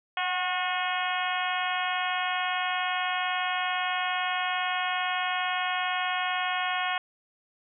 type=harmonic tone with a mistuned harmonic; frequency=362.3 Hz; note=F#4; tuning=36 cents flat; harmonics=2 / 3 / 4 / 5 / 6 / 7 / 8 / 9; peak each=-31 / -33 / -34 / -35 / -36 / -36 / -37 / -38 dBFS; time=0.17-6.98 s; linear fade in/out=2 ms; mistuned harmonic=2; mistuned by=+28 cents; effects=none